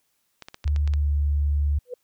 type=clicks; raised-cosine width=0.2 ms; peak=-21 dBFS; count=8; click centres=0.423 / 0.485 / 0.544 / 0.642 / 0.678 / 0.762 / 0.876 / 0.937 s
type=tone with pitch glide; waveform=sine; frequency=73.42 to 72.53 Hz; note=D2 to D2; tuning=0 to -21 cents; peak=-19 dBFS; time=0.65-1.79 s; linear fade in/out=10 ms; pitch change=-21 cents; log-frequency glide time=0.98-1.07 s
type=tone with exponential growth; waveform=sine; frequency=493.9 Hz; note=B4; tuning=in tune; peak=-26 dBFS; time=1.85-1.94 s; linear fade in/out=5 ms; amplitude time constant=18 ms
effects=white hiss -71 dBFS RMS until 2.03 s